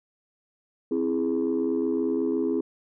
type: chord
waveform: sine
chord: C augmented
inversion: none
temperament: equal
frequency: 261.6 / 329.6 / 415.3 Hz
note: C4 / E4 / G#4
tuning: 0 / 0 / 0 cents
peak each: -26 dBFS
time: 0.91-2.61 s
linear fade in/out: 5 ms
effects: tanh soft clip ceiling -17 dBFS